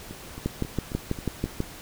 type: two click trains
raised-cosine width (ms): 3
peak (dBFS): -12 / -23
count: 8 / 6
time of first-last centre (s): 0.46-1.604 / 0.11-1.458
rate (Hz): 6.12 / 3.71
effects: pink hiss -43 dBFS RMS until 1.81 s